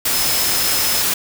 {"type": "tone in noise", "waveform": "sine", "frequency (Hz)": 5170, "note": "E8", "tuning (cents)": -34, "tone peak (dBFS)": -23, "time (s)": [0.13, 1.02], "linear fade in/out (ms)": 5, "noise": "white", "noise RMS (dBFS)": -18, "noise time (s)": [0.05, 1.14], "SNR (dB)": -8, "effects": []}